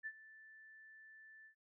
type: tone with ADSR envelope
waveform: sine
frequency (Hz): 1760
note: A6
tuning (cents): 0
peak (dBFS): -40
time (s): 0.03-1.55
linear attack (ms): 33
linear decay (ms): 55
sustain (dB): -17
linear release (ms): 93
effects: none